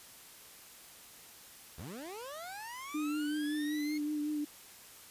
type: linear sweep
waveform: 25% pulse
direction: up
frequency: 61.74 to 2170 Hz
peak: -39 dBFS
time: 1.78-3.98 s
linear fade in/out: 5 ms
type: tone with vibrato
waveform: sine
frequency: 298.8 Hz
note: D4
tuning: 30 cents sharp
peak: -32 dBFS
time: 2.94-4.45 s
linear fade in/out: 10 ms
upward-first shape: triangle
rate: 5.3 Hz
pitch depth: 33 cents each way
effects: white hiss -54 dBFS RMS until 5.1 s + resampled to 32000 Hz